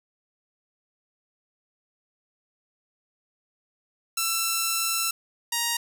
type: tone pair in turn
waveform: 5% pulse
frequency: 1339 / 939.3 Hz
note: E6 / A#5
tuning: +27 / +13 cents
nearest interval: tritone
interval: 614 cents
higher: first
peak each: -12 dBFS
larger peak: neither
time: 4.17-5.11 / 5.52-5.77 s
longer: first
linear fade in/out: 5 ms
effects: none